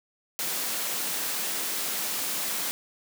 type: high-pass noise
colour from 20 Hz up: white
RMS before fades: -30 dBFS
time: 0.39-2.71 s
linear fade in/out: 0 ms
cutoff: 150 Hz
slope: 96 dB/octave
effects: none